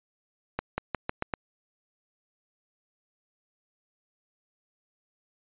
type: accelerating click train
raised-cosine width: 0.5 ms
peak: -13 dBFS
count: 6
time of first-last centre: 0.59-1.338 s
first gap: 190 ms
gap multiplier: 0.88
effects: resampled to 8000 Hz